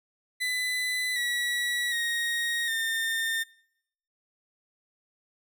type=tone with pitch steps; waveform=30% pulse; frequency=2001 / 1936.2 / 1873.5 / 1812.8 Hz; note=B6 / B6 / A#6 / A#6; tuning=+22 / -35 / +8 / -49 cents; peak=-24 dBFS; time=0.4-3.44 s; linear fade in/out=20 ms; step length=760 ms; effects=noise-tail reverb RT60 0.8 s tail -25 dB re dry